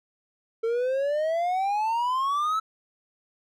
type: exponential sweep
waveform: triangle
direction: up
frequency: 447.7 to 1321 Hz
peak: -21 dBFS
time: 0.63-2.6 s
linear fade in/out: 10 ms
effects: none